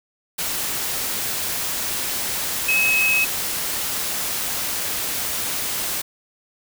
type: tone in noise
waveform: sine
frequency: 2567 Hz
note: E7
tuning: 47 cents flat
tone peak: -16 dBFS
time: 2.68-3.25 s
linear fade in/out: 10 ms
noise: white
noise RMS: -25 dBFS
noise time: 0.38-6.02 s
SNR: +6 dB
effects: none